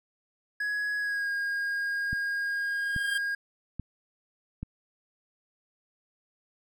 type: tone with pitch glide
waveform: triangle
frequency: 1674 to 1627.3 Hz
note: G#6 to G#6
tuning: +13 to -36 cents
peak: -26 dBFS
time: 0.6-3.35 s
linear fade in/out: 5 ms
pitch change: -49 cents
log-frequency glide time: 0.98-1.3 s
type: click train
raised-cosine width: 5 ms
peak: -22 dBFS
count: 4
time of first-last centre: 2.13-4.63 s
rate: 1.2 Hz
type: tone with exponential growth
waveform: 25% pulse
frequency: 1600 Hz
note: G6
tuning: 35 cents sharp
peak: -25 dBFS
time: 2.44-3.18 s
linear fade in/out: 5 ms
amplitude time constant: 160 ms
effects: none